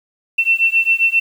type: beating tone pair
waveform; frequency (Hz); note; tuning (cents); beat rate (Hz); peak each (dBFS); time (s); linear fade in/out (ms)
sine; 2691 / 2698.5; E7 / E7; +35 / +40; 7.5; -15 / -15; 0.38-1.2; 10
effects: 7-bit